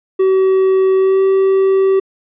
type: tone with pitch glide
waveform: triangle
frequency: 380.2 to 385.3 Hz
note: F#4 to G4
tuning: +47 to -30 cents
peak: -7 dBFS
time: 0.19-2 s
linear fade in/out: 10 ms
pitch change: +23 cents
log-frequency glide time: 0.96-1.22 s
effects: resampled to 8000 Hz